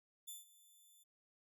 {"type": "tone with ADSR envelope", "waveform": "5% pulse", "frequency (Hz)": 3520, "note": "A7", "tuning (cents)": 0, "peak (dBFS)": -38, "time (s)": [0.27, 1.04], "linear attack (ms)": 16, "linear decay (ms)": 160, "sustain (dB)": -19, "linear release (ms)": 16, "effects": []}